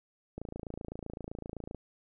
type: click train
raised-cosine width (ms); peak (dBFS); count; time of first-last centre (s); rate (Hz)
2; -26; 39; 0.38-1.747; 27.8
effects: none